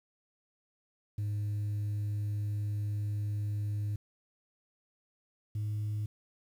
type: tone pair in turn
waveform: sine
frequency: 103.83 / 105.58 Hz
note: G#2 / G#2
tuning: 0 / +29 cents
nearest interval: unison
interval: 29 cents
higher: second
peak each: -28 / -29 dBFS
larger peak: first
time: 1.18-3.96 / 5.55-6.06 s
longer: first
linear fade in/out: 5 ms
effects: tanh soft clip ceiling -30 dBFS + 10-bit